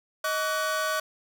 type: tone cluster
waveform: 45% pulse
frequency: 627 / 1139 / 1489 Hz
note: D#5 / C#6 / F#6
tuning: +13 / +47 / +11 cents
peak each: -30 dBFS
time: 0.24-1 s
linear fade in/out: 5 ms
effects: none